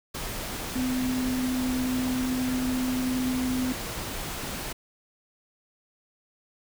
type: tone in noise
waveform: sine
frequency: 254.6 Hz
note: C4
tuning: 47 cents flat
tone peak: -25 dBFS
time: 0.75-3.73 s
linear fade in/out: 10 ms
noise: pink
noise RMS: -34 dBFS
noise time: 0.14-4.73 s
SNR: +6 dB
effects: none